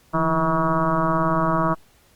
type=tone with frequency modulation; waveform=sine; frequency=645 Hz; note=E5; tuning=38 cents flat; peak=-17 dBFS; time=0.13-1.75 s; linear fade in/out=20 ms; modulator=159 Hz; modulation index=4.1; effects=pink hiss -57 dBFS RMS until 2.15 s + Opus 48 kbps